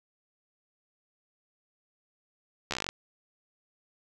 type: slowing click train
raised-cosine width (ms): 0.2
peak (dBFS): -14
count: 11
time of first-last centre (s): 2.71-2.89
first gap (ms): 13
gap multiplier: 1.07
effects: none